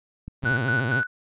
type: clicks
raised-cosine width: 5 ms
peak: -23 / -20 / -29 dBFS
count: 3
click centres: 0.28 / 0.438 / 0.516 s
type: tone with vibrato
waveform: sawtooth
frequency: 123.47 Hz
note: B2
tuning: in tune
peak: -20 dBFS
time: 0.42-1.03 s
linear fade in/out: 50 ms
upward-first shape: sine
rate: 13 Hz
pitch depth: 190 cents each way
type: tone with tremolo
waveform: sine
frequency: 1482 Hz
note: F#6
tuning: 2 cents sharp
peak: -21 dBFS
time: 0.45-1.07 s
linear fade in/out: 10 ms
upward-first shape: square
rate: 4.3 Hz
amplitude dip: 65%
effects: resampled to 8000 Hz